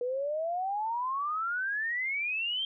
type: exponential sweep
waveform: sine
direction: up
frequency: 480.7 to 3200 Hz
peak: -29 dBFS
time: 0.01-2.65 s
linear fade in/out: 2 ms
effects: none